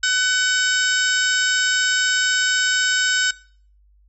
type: harmonic tone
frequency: 752 Hz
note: F#5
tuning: 28 cents sharp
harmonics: 2 / 3 / 4 / 5 / 6 / 7 / 8 / 9 / 10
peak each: -19 / -33 / -25 / -27 / -33 / -26 / -35 / -37 / -26 dBFS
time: 0.03-3.31 s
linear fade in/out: 5 ms
effects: noise-tail reverb RT60 0.5 s tail -21 dB re dry + added 50 Hz sine -52 dBFS peak until 4.08 s